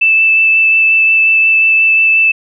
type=tone with vibrato; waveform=sine; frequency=2639 Hz; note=E7; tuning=1 cent sharp; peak=-6 dBFS; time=0.01-2.32 s; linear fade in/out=10 ms; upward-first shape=sine; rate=5.6 Hz; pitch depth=8 cents each way; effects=none